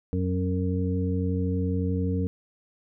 harmonic tone with a mistuned harmonic, 91.8 Hz, F#2, 13 cents flat, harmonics 1 / 2 / 3 / 5, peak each -26 / -29 / -31 / -33 dBFS, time 0.13-2.27 s, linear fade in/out 0 ms, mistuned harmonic 1, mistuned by -33 cents, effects none

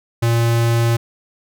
square tone, 116.54 Hz, A#2, in tune, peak -14 dBFS, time 0.22-0.97 s, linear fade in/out 10 ms, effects none

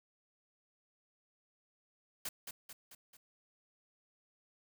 white noise with echo, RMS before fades -40 dBFS, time 2.25-2.29 s, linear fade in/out 5 ms, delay 220 ms, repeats 4, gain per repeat -5 dB, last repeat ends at 3.17 s, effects none

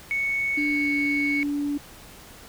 sine tone, 2217 Hz, C#7, in tune, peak -22 dBFS, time 0.11-1.43 s, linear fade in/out 0 ms
sine tone with pitch glide, 293.7 to 288.7 Hz, D4 to D4, 0 to -30 cents, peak -23 dBFS, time 0.57-1.78 s, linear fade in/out 10 ms, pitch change -30 cents, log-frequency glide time 0.67-0.94 s
effects tanh soft clip ceiling -16 dBFS + pink hiss -46 dBFS RMS until 2.48 s

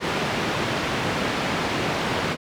pink band-pass noise, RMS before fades -25 dBFS, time 0-2.37 s, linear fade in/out 50 ms, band 140 to 3400 Hz, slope 12 dB/octave, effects none

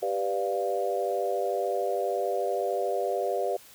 sine chord, G dominant seventh, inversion none, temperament equal, 392 / 493.9 / 587.3 / 698.5 Hz, G4 / B4 / D5 / F5, 0 / 0 / 0 / 0 cents, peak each -31 dBFS, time 0.02-3.57 s, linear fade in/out 10 ms, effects white hiss -52 dBFS RMS until 3.74 s

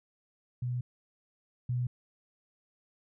sine tone pair in turn, 123.5 / 123.5 Hz, B2 / B2, 0 / 0 cents, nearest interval unison, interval 0 cents, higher neither, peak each -30 / -28 dBFS, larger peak second, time 0.62-0.81 / 1.69-1.87 s, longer first, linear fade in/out 5 ms, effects none

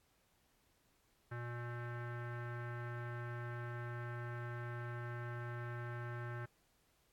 square tone with low-pass filter, 120 Hz, B2, 49 cents flat, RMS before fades -44 dBFS, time 1.31-6.46 s, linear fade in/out 10 ms, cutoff 1600 Hz, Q 4.4, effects pink hiss -75 dBFS RMS until 7.12 s + AAC 64 kbps

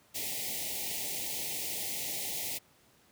white band-stop noise, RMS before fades -36 dBFS, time 0.14-2.59 s, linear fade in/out 20 ms, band 890 to 1900 Hz, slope 96 dB/octave, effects pink hiss -64 dBFS RMS until 3.11 s + high-pass 80 Hz 12 dB/octave

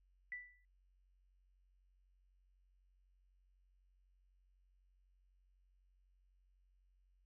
sine tone with exponential decay, 1975.5 Hz, B6, in tune, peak -40 dBFS, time 0.32-0.65 s, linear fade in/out 1 ms, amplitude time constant 71 ms, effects added 46 Hz sine -70 dBFS peak until 7.25 s

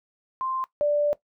sine tone pair in turn, 1046.5 / 587.3 Hz, C6 / D5, 0 / 0 cents, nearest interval minor seventh, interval 1000 cents, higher first, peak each -26 / -19 dBFS, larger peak second, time 0.41-0.64 / 0.81-1.13 s, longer second, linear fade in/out 0 ms, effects noise-tail reverb RT60 0.1 s tail -17 dB re dry

